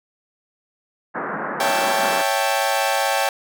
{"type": "band-pass noise", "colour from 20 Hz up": "white", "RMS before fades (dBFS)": -27, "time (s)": [1.14, 2.23], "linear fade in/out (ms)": 20, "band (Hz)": [160, 1700], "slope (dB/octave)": 48}
{"type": "chord", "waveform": "sawtooth", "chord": "A dominant seventh", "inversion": "first", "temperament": "equal", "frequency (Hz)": [554.4, 659.3, 784, 880], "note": ["C#5", "E5", "G5", "A5"], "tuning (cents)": [0, 0, 0, 0], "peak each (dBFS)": [-20, -22, -18, -21], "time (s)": [1.6, 3.29], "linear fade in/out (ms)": 2}
{"effects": []}